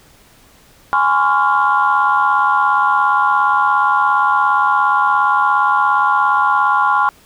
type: chord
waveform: sine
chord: Db major seventh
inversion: second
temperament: equal with one note detuned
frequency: 830.6 / 1031.5 / 1108.7 / 1396.9 Hz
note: Ab5 / C6 / Db6 / F6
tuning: 0 / -25 / 0 / 0 cents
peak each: -16 dBFS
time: 0.93-7.09 s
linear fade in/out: 0 ms
effects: tanh soft clip ceiling -2 dBFS + pink hiss -48 dBFS RMS until 7.25 s